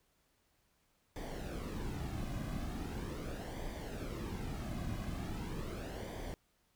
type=noise with flanger; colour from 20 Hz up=brown; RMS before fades=-41 dBFS; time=1.16-6.34 s; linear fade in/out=0 ms; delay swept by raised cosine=0.73 to 2.23 ms; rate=0.4 Hz; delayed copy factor=-0.6; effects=pink hiss -75 dBFS RMS until 6.75 s